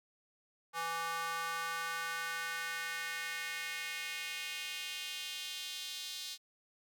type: tone with high-pass filter sweep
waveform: square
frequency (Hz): 166.2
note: E3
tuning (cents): +15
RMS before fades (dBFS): -40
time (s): 0.73-6.38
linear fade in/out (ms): 50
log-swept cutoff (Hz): 1000 to 3900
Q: 2.4
effects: none